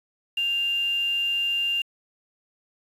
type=tone with quantisation; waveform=sine; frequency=2794 Hz; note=F7; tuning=in tune; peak=-22 dBFS; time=0.37-1.82 s; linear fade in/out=5 ms; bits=7; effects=resampled to 32000 Hz